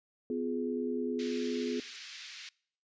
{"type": "chord", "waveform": "sine", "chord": "F diminished", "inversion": "second", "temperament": "just", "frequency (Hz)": [251.4, 349.2, 419.1], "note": ["Cb4", "F4", "Ab4"], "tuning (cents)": [31, 0, 16], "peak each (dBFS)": [-34, -38, -35], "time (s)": [0.3, 1.8], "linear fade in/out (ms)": 2}
{"type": "band-pass noise", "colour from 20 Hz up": "white", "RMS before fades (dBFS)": -47, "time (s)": [1.19, 2.49], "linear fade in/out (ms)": 2, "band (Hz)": [1700, 5200], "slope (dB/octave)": 24}
{"type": "noise with exponential growth", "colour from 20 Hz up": "violet", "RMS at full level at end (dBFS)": -40, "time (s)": [1.83, 1.96], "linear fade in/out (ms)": 0, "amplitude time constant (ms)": 28}
{"effects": ["noise-tail reverb RT60 0.6 s tail -25 dB re dry", "resampled to 16000 Hz"]}